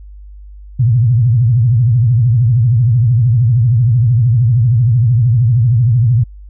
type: tone with vibrato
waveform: sine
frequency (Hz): 118.5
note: A#2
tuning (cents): +29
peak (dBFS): -7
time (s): 0.79-6.24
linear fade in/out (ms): 10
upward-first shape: triangle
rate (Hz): 13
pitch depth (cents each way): 220
effects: added 50 Hz sine -31 dBFS peak until 6.49 s